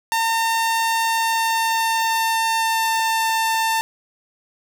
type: tone with pitch glide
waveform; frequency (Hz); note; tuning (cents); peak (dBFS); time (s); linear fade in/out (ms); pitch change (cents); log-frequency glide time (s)
sawtooth; 908 to 896; A#5 to A5; -46 to +31; -14; 0.12-3.81; 0; -23; 1.01-3.27
effects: none